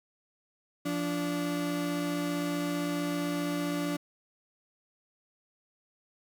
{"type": "tone pair together", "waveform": "35% pulse", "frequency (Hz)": [173.2, 291], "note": ["F3", "D4"], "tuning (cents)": [-14, -16], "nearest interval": "major sixth", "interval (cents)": 898, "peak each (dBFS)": [-33, -29], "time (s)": [0.85, 3.97], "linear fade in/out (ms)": 10, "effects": []}